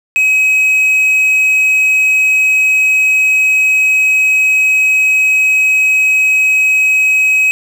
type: tone with quantisation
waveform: triangle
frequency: 2544 Hz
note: D#7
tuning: 38 cents sharp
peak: -6 dBFS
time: 0.16-7.51 s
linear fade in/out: 0 ms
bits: 6
effects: none